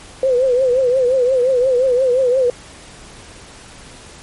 sine tone with vibrato, 509 Hz, C5, 48 cents flat, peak -11 dBFS, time 0.23-2.5 s, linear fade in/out 2 ms, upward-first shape triangle, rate 5.7 Hz, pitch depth 110 cents each way, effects pink hiss -39 dBFS RMS until 4.22 s + MP3 48 kbps

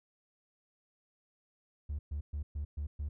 triangle tone bursts, 73.42 Hz, D2, in tune, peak -31 dBFS, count 6, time 1.89-3.09 s, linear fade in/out 10 ms, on 100 ms, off 120 ms, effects tanh soft clip ceiling -30 dBFS

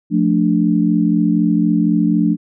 sine chord, D minor, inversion first, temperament just, 176.2 / 220.2 / 293.7 Hz, F3 / A3 / D4, +16 / +2 / 0 cents, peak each -16 dBFS, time 0.1-2.37 s, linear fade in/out 50 ms, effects none

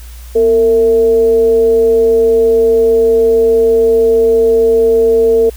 sine tone with frequency modulation, 454.4 Hz, A#4, 44 cents flat, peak -6 dBFS, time 0.35-5.5 s, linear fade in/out 10 ms, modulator 208 Hz, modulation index 0.27, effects added 59 Hz sine -28 dBFS peak until 5.56 s + white hiss -40 dBFS RMS until 5.56 s

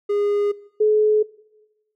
triangle / sine tone pair in turn, 410 / 426.9 Hz, G#4 / G#4, -22 / +48 cents, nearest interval minor second, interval 70 cents, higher second, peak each -16 / -13 dBFS, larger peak second, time 0.09-0.52 / 0.8-1.23 s, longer neither, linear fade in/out 10 ms, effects noise-tail reverb RT60 1.0 s tail -21 dB re dry

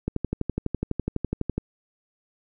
click train, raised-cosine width 3 ms, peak -12 dBFS, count 19, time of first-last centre 0.08-1.58 s, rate 12 Hz, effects none

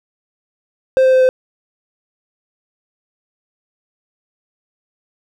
triangle tone with pitch steps, 523.3 / 520.3 / 517.3 / 514.3 Hz, C5 / C5 / C5 / C5, 0 / -10 / -20 / -30 cents, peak -6 dBFS, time 0.97-1.29 s, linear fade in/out 0 ms, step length 80 ms, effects none

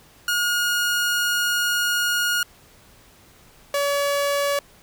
sawtooth tone pair in turn, 1434 / 568 Hz, F6 / C#5, +45 / +42 cents, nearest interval octave + major third, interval 1603 cents, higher first, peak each -16 dBFS, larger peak neither, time 0.28-2.43 / 3.74-4.59 s, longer first, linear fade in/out 2 ms, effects pink hiss -52 dBFS RMS until 4.82 s

